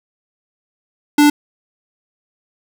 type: tone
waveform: square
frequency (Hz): 293.7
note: D4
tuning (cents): 0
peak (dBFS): -8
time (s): 1.18-1.3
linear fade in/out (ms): 5
effects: 8-bit